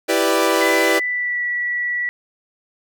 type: chord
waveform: sawtooth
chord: E minor seventh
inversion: none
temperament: equal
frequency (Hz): 329.6 / 392 / 493.9 / 587.3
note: E4 / G4 / B4 / D5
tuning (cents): 0 / 0 / 0 / 0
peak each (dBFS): -17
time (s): 0.08-1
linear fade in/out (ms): 20
type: tone with pitch glide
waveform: sine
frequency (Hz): 2004 to 1947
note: B6 to B6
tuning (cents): +25 to -25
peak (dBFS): -19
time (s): 0.61-2.09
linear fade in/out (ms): 0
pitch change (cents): -50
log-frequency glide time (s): 0.86-1.43
effects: none